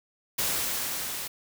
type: noise with level ramp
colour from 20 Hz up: white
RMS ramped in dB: -27 to -35 dBFS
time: 0.38-1.28 s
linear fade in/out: 10 ms
effects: none